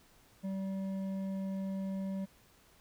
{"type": "tone with hard clipping", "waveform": "sine", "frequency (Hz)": 192.7, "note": "G3", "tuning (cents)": -29, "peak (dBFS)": -36, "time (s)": [0.43, 2.26], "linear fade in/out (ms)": 20, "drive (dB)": 7, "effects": ["pink hiss -64 dBFS RMS until 2.8 s"]}